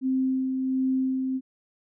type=tone with tremolo; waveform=sine; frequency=261.6 Hz; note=C4; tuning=in tune; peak=-21 dBFS; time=0.01-1.41 s; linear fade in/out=50 ms; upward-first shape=sine; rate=1.4 Hz; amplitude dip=35%; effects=none